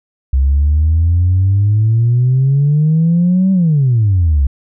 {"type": "exponential two-way sweep", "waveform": "sine", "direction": "up then down", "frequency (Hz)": [65.41, 193.3, 65.41], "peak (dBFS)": -7, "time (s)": [0.33, 4.47], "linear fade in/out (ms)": 5, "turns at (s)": 3.52, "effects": ["tanh soft clip ceiling -5 dBFS"]}